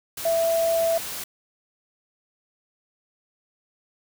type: tone in noise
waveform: sine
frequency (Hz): 663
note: E5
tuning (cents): +10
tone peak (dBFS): -19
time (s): 0.25-0.98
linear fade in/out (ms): 5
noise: white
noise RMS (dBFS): -33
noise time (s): 0.17-1.24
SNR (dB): +11
effects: none